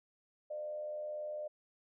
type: tone with frequency modulation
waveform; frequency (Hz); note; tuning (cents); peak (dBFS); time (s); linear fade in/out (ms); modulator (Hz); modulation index
sine; 603; D5; +46; -38; 0.5-1.48; 10; 83.8; 0.31
effects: none